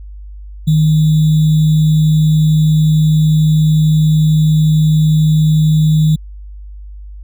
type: tone with sample-and-hold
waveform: sine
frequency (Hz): 155.56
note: D#3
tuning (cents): 0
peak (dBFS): -7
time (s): 0.67-6.16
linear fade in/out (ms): 10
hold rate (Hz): 3675
effects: added 50 Hz sine -28 dBFS peak until 7.23 s